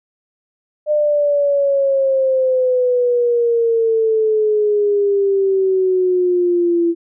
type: exponential sweep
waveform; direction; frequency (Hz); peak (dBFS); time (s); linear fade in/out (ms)
sine; down; 604 to 336.5; -12; 0.86-6.95; 50
effects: none